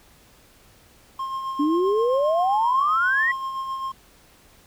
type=tone with tremolo; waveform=triangle; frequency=1065 Hz; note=C6; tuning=30 cents sharp; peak=-23 dBFS; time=1.19-3.92 s; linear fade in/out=5 ms; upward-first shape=sine; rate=7.6 Hz; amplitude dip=40%
type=exponential sweep; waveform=sine; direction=up; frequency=283.1 to 1975.5 Hz; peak=-18 dBFS; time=1.59-3.32 s; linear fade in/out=10 ms
effects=pink hiss -54 dBFS RMS until 4.66 s